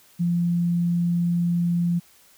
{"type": "tone", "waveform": "sine", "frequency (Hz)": 172.7, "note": "F3", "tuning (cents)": -19, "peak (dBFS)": -19, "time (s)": [0.19, 2], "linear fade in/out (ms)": 20, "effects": ["white hiss -55 dBFS RMS until 2.37 s"]}